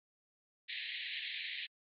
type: band-pass noise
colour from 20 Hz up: pink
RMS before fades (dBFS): -42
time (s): 0.68-1.67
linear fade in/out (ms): 20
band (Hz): 1800 to 4100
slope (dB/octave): 96
effects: MP3 32 kbps